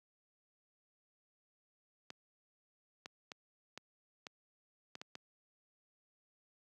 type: clicks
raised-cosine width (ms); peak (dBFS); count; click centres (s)
0.2; -28; 8; 2.104 / 3.059 / 3.318 / 3.776 / 4.268 / 4.954 / 5.015 / 5.154
effects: high-pass 150 Hz 12 dB/octave